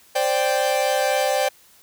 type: chord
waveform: 45% pulse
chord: C suspended second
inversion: none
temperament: equal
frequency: 523.3 / 587.3 / 784 Hz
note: C5 / D5 / G5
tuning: 0 / 0 / 0 cents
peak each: -23 dBFS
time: 0.15-1.49 s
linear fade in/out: 10 ms
effects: white hiss -53 dBFS RMS until 1.82 s